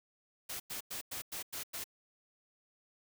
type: noise bursts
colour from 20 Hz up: white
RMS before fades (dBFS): -41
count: 7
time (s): 0.49-1.842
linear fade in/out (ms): 10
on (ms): 110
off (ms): 97
effects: none